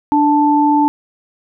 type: tone pair together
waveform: sine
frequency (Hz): 294.5 / 880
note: D4 / A5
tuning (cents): +5 / 0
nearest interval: octave + perfect fifth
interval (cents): 1895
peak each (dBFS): -12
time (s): 0.12-0.88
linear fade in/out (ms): 0
effects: none